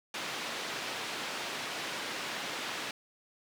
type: band-pass noise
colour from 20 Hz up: white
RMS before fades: -38 dBFS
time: 0.14-2.91 s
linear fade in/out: 2 ms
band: 190 to 3500 Hz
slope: 12 dB/octave
effects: none